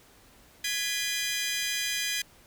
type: tone cluster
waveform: 20% pulse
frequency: 1671 / 1989 / 2441 / 3140 Hz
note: G#6 / B6 / D#7 / G7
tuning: +10 / +12 / -34 / +2 cents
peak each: -29 dBFS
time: 0.64-2.22 s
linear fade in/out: 5 ms
effects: pink hiss -57 dBFS RMS until 2.46 s